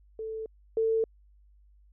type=tone pair in turn; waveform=sine; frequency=441.2 / 447.1 Hz; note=A4 / A4; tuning=+5 / +28 cents; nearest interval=unison; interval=23 cents; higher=second; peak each=-33 / -23 dBFS; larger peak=second; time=0.19-0.46 / 0.77-1.04 s; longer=neither; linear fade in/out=2 ms; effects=added 50 Hz sine -56 dBFS peak until 1.92 s